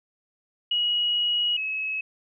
sine tone pair in turn, 2904 / 2573 Hz, F#7 / E7, -33 / -43 cents, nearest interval major second, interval 210 cents, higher first, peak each -21 / -26 dBFS, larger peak first, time 0.71-1.57 / 1.57-2.01 s, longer first, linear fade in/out 5 ms, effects none

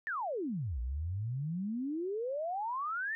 sine exponential two-way sweep, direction down then up, 1851 to 57.3 to 1851 Hz, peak -33 dBFS, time 0.07-3.15 s, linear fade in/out 0 ms, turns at 0.8 s, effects none

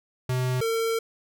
square tone pair in turn, 127.3 / 453.6 Hz, C3 / A#4, -47 / -47 cents, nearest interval octave + minor seventh, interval 2200 cents, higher second, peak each -24 / -24 dBFS, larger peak neither, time 0.29-0.61 / 0.61-0.99 s, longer second, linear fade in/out 5 ms, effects none

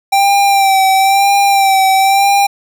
square tone with vibrato, 784 Hz, G5, in tune, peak -8 dBFS, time 0.12-2.47 s, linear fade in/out 10 ms, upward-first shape sine, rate 1 Hz, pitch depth 37 cents each way, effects none

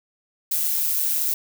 violet noise with amplitude modulation, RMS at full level -20 dBFS, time 0.51-1.34 s, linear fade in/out 5 ms, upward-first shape sine, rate 154 Hz, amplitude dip 60%, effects none

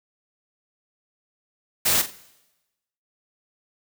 white noise with echo, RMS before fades -20 dBFS, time 1.85-2.02 s, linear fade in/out 10 ms, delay 44 ms, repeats 2, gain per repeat -11 dB, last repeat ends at 2.108 s, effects noise-tail reverb RT60 1.0 s tail -19 dB re dry

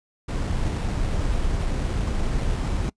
brown noise with sample-and-hold, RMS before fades -24 dBFS, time 0.28-2.9 s, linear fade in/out 10 ms, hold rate 6300 Hz, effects noise-tail reverb RT60 0.1 s tail -24 dB re dry + resampled to 22050 Hz

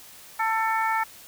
harmonic tone, 445.3 Hz, A4, 21 cents sharp, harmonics 2 / 3 / 4 / 5, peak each -24 / -28 / -30 / -32 dBFS, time 0.39-1.04 s, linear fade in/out 10 ms, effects white hiss -47 dBFS RMS until 1.27 s

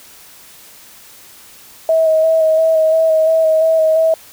sine tone with vibrato, 640 Hz, D#5, 49 cents sharp, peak -9 dBFS, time 1.89-4.14 s, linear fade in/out 2 ms, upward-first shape square, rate 2.9 Hz, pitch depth 17 cents each way, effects white hiss -41 dBFS RMS until 4.32 s

